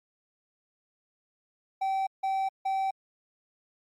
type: tone bursts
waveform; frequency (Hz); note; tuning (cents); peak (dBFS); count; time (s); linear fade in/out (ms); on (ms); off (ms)
triangle; 772; G5; -27; -24; 3; 1.81-2.91; 10; 260; 160
effects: Opus 48 kbps